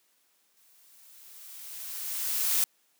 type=noise with exponential growth; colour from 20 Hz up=blue; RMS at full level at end=-24 dBFS; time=0.57-2.64 s; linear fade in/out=0 ms; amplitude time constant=450 ms; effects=white hiss -69 dBFS RMS until 2.99 s + high-pass 200 Hz 12 dB/octave